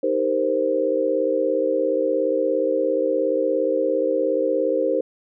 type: chord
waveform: sine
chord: C minor seventh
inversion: first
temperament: equal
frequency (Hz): 311.1 / 392 / 466.2 / 523.3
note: Eb4 / G4 / Bb4 / C5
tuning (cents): 0 / 0 / 0 / 0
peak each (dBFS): -26 / -26 / -24 / -21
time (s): 0.03-5.01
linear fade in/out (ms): 5
effects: none